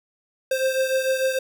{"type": "beating tone pair", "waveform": "square", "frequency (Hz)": [524, 530.7], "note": ["C5", "C5"], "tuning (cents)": [2, 24], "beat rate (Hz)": 6.7, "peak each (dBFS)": [-22, -27], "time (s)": [0.51, 1.39], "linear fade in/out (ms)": 5, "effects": []}